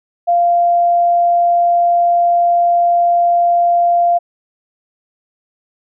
sine tone, 694 Hz, F5, 11 cents flat, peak -9 dBFS, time 0.27-4.19 s, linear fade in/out 20 ms, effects none

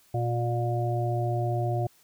harmonic tone, 119 Hz, A#2, 36 cents sharp, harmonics 1 / 3 / 5 / 6, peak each -26 / -33 / -35 / -32 dBFS, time 0.14-1.87 s, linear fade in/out 5 ms, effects white hiss -61 dBFS RMS until 2.03 s

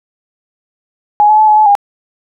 sine tone with pitch steps, 835 / 855 / 864 / 850 / 859 / 811 Hz, G#5 / A5 / A5 / G#5 / A5 / G#5, +9 / -50 / -32 / +40 / -42 / -41 cents, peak -4 dBFS, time 1.2-1.752 s, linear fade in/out 0 ms, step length 92 ms, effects none

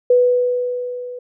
sine tone with level ramp, 493.9 Hz, B4, in tune, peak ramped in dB -8 to -28 dBFS, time 0.1-1.19 s, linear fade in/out 5 ms, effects none

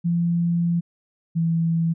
sine tone pair in turn, 170.9 / 165.46 Hz, F3 / E3, -37 / +7 cents, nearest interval minor second, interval 56 cents, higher first, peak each -18 dBFS, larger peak neither, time 0.04-0.81 / 1.35-1.94 s, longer first, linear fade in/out 20 ms, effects none

